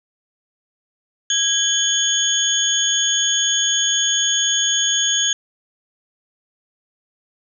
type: tone cluster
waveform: sine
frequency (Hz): 1645 / 3099 / 3404 / 6600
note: G#6 / G7 / G#7 / G#8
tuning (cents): -17 / -21 / +42 / -12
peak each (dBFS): -26 / -21 / -22 / -19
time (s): 1.3-5.33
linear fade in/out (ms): 2
effects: none